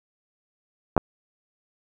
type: clicks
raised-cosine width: 1 ms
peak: -5 dBFS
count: 2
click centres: 0.966 / 0.978 s
effects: none